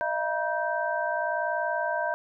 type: tone cluster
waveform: sine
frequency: 617 / 678 / 956 / 1559 Hz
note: D#5 / E5 / A#5 / G6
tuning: -15 / +49 / +43 / -10 cents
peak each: -31 dBFS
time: 0.01-2.14 s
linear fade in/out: 0 ms
effects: none